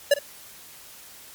square tone with echo, 572 Hz, D5, 46 cents flat, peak -14 dBFS, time 0.11-0.14 s, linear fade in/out 5 ms, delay 51 ms, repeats 1, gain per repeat -15 dB, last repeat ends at 0.191 s, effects white hiss -46 dBFS RMS until 1.34 s + MP3 96 kbps

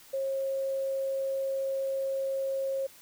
sine tone, 540 Hz, C#5, 45 cents flat, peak -28 dBFS, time 0.13-2.87 s, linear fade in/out 10 ms, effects white hiss -54 dBFS RMS until 3.01 s

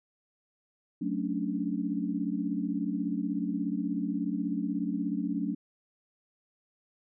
sine chord, D major seventh, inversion first, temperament equal, 185 / 220 / 277.2 / 293.7 Hz, F#3 / A3 / C#4 / D4, 0 / 0 / 0 / 0 cents, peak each -34 dBFS, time 1.01-5.55 s, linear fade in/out 10 ms, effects none

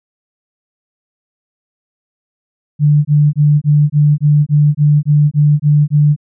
sine tone bursts, 148 Hz, D3, 14 cents sharp, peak -6 dBFS, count 12, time 2.79-6.163 s, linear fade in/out 50 ms, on 260 ms, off 23 ms, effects none

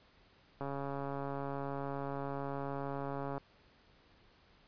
click train, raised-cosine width 1 ms, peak -26 dBFS, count 386, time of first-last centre 0.61-3.38 s, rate 139 Hz, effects pink hiss -65 dBFS RMS until 4.67 s + resampled to 11025 Hz

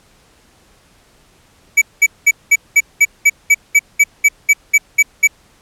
square tone bursts, 2288 Hz, D7, 46 cents flat, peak -6 dBFS, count 15, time 1.77-5.275 s, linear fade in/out 10 ms, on 47 ms, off 200 ms, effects pink hiss -51 dBFS RMS until 5.61 s + low-pass 11000 Hz 12 dB/octave

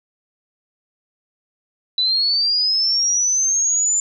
sine linear sweep, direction up, 3951 to 7140 Hz, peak -15 dBFS, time 1.98-4 s, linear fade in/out 2 ms, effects none

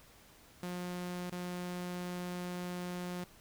sawtooth tone with dropouts, 178.4 Hz, F3, 37 cents sharp, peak -34 dBFS, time 0.63-3.24 s, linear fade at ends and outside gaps 2 ms, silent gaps 1.298-1.322 s, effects pink hiss -60 dBFS RMS until 3.4 s

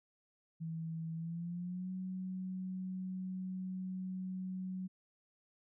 sine tone with pitch glide, 162.9 to 186.05 Hz, E3 to F#3, -20 to +10 cents, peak -38 dBFS, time 0.6-4.88 s, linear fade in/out 20 ms, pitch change +230 cents, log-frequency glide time 1.15-1.91 s, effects none

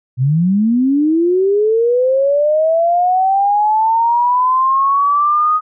sine linear sweep, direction up, 120.3 to 1253 Hz, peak -10 dBFS, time 0.17-5.61 s, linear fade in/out 50 ms, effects none

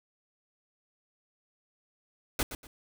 pink noise with echo, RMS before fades -28 dBFS, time 2.39-2.43 s, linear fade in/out 2 ms, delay 120 ms, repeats 2, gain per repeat -11 dB, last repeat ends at 2.67 s, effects none

